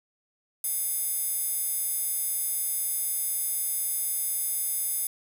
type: tone with high-pass filter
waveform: square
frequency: 714 Hz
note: F5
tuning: 38 cents sharp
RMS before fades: -29 dBFS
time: 0.64-5.07 s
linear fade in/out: 2 ms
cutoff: 11000 Hz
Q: 3
effects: 8-bit